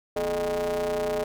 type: ring-modulated tone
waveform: 45% pulse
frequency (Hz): 91.8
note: F#2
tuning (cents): -13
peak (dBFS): -22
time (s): 0.16-1.24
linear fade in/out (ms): 5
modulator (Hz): 520
effects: none